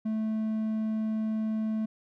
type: tone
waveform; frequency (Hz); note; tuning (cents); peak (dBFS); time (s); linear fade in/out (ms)
triangle; 218.5; A3; -12; -25; 0.05-1.86; 10
effects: none